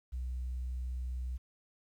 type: tone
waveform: sine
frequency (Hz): 62.6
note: B1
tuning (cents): +24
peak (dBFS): -33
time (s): 0.12-1.38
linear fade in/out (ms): 20
effects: tanh soft clip ceiling -32 dBFS + 11-bit